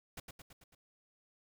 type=noise with echo; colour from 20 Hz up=pink; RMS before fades=-45 dBFS; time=0.17-0.2 s; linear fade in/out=5 ms; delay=110 ms; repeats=5; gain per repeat=-4 dB; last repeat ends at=0.75 s; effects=none